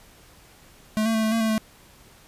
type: tone with pitch steps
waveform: square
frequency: 216.1 / 224.8 / 220.4 / 218.6 / 227.2 / 221.2 / 218.3 Hz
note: A3 / A3 / A3 / A3 / A#3 / A3 / A3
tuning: -31 / +37 / +3 / -11 / -44 / +9 / -13 cents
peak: -21 dBFS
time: 0.97-1.579 s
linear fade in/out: 0 ms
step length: 87 ms
effects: pink hiss -52 dBFS RMS until 2.27 s + resampled to 32000 Hz